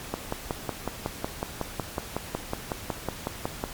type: click train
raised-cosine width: 1 ms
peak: -13 dBFS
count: 20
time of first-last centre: 0.14-3.639 s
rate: 5.43 Hz
effects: pink hiss -40 dBFS RMS until 3.73 s + MP3 96 kbps